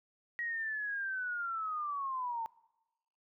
sine linear sweep, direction down, 1907 to 890 Hz, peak -34 dBFS, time 0.39-2.46 s, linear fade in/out 0 ms, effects noise-tail reverb RT60 1.0 s tail -23 dB re dry

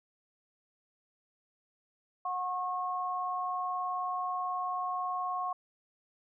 sine tone pair together, 729.6 / 1089 Hz, F#5 / C#6, -24 / -31 cents, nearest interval perfect fifth, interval 693 cents, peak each -35 / -33 dBFS, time 2.25-5.53 s, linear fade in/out 5 ms, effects none

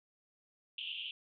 white band-pass noise, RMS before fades -42 dBFS, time 0.78-1.11 s, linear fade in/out 2 ms, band 2700 to 3300 Hz, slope 96 dB/octave, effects none

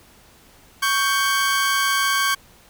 sawtooth tone pair together, 1114.2 / 1568 Hz, C#6 / G6, +9 / 0 cents, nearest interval tritone, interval 591 cents, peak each -17 dBFS, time 0.82-2.35 s, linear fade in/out 10 ms, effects pink hiss -51 dBFS RMS until 2.69 s

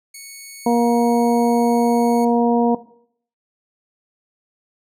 5% pulse tone, 2217 Hz, C#7, in tune, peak -23 dBFS, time 0.14-2.25 s, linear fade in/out 5 ms
harmonic tone, 236.5 Hz, A#3, 25 cents sharp, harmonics 1 / 2 / 3 / 4, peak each -16 / -19 / -21 / -22 dBFS, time 0.66-2.75 s, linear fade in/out 5 ms
effects noise-tail reverb RT60 0.6 s tail -17 dB re dry + low-pass 12000 Hz 12 dB/octave

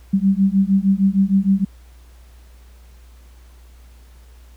sine beating tone pair, 191.5 / 198 Hz, G3 / G3, -40 / +18 cents, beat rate 6.5 Hz, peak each -16 dBFS, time 0.13-1.65 s, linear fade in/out 10 ms, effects added 60 Hz sine -42 dBFS peak until 4.56 s + pink hiss -55 dBFS RMS until 4.56 s

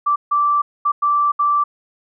sine tone bursts at uneven times, 1168 Hz, D6, 10 cents flat, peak -13 dBFS, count 5, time 0.06-0.16 / 0.31-0.62 / 0.85-0.92 / 1.02-1.32 / 1.39-1.64 s, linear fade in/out 10 ms, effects none

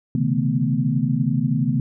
sine tone cluster, 130 / 142.3 / 159.2 / 219.4 / 247.7 Hz, C3 / C#3 / D#3 / A3 / B3, -11 / +46 / +40 / -5 / +5 cents, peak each -24 dBFS, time 0.15-1.8 s, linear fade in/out 2 ms, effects none

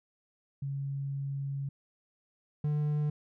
sine / triangle tone pair in turn, 138.59 / 149.16 Hz, C#3 / D3, 0 / +27 cents, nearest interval minor second, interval 127 cents, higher second, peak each -32 / -25 dBFS, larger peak second, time 0.62-1.69 / 2.64-3.1 s, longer first, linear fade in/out 5 ms, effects none

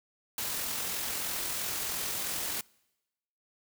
white noise with amplitude modulation, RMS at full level -33 dBFS, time 0.38-2.61 s, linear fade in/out 2 ms, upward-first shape sine, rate 43 Hz, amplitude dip 25%, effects noise-tail reverb RT60 1.0 s tail -26 dB re dry

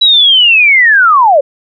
sine linear sweep, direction down, 3941 to 524 Hz, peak -3 dBFS, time 0.01-1.41 s, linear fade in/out 10 ms, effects none

